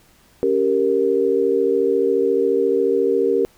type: chord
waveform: sine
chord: G diminished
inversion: second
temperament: equal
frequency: 277.2 / 392 / 466.2 Hz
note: Db4 / G4 / Bb4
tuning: 0 / 0 / 0 cents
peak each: -24 / -18 / -18 dBFS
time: 0.43-3.45 s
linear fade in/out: 0 ms
effects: pink hiss -54 dBFS RMS until 3.57 s